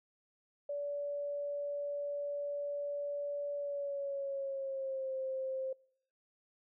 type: tone with pitch glide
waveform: sine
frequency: 575 to 527.3 Hz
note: D5 to C5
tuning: -37 to +13 cents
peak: -35 dBFS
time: 0.69-5.73 s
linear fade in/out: 5 ms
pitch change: -150 cents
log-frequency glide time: 3.55-5.14 s
effects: noise-tail reverb RT60 0.7 s tail -25 dB re dry